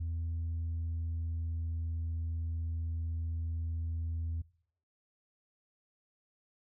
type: tone with pitch glide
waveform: sine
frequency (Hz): 82.7 to 82.18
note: E2 to E2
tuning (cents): +6 to -5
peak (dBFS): -31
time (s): 0-4.42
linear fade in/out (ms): 10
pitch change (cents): -11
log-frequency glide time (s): 0.39-1.95
effects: noise-tail reverb RT60 0.6 s tail -22 dB re dry + tanh soft clip ceiling -31 dBFS